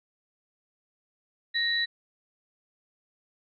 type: tone pair together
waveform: sine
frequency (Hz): 1864.7 / 3947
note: A#6 / B7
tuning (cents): 0 / -2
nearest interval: octave + minor second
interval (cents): 1298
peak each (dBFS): -27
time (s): 1.54-1.86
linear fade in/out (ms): 20
effects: none